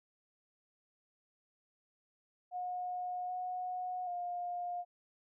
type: tone with pitch steps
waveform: sine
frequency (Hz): 723 / 730 / 708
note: F#5 / F#5 / F5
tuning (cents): -40 / -24 / +23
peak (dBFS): -36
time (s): 2.51-4.85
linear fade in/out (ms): 50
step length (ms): 780
effects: none